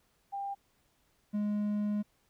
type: tone pair in turn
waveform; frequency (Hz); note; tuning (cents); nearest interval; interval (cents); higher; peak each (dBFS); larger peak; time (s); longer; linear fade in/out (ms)
sine / triangle; 796 / 208; G5 / G#3; +26 / +3; octave + major seventh; 2323; first; -34 / -27; second; 0.32-0.55 / 1.33-2.03; second; 20
effects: pink hiss -72 dBFS RMS until 2.29 s